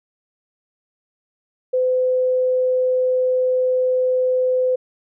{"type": "tone", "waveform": "sine", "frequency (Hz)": 509, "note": "C5", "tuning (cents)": -48, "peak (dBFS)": -15, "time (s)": [1.73, 4.76], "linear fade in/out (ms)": 10, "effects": []}